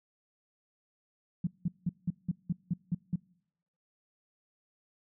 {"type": "tone bursts", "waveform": "sine", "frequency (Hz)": 174.61, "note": "F3", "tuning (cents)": 0, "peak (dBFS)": -26, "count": 9, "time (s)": [1.44, 3.159], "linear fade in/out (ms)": 5, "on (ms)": 31, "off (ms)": 180, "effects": ["noise-tail reverb RT60 0.8 s tail -26 dB re dry"]}